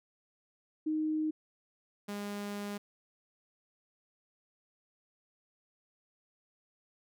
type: tone pair in turn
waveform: sine / sawtooth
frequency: 310.5 / 204.1 Hz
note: D#4 / G#3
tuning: -3 / -30 cents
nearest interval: perfect fifth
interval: 727 cents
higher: first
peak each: -29 / -33 dBFS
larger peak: first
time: 0.86-1.31 / 2.08-2.78 s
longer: second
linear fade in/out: 10 ms
effects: none